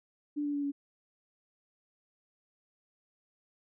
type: tone with pitch steps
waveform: sine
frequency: 293.3 / 289.8 / 286.3 / 282.8 Hz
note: D4 / D4 / D4 / C#4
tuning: -2 / -23 / -44 / +35 cents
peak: -30 dBFS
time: 0.36-0.72 s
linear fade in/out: 20 ms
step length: 90 ms
effects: none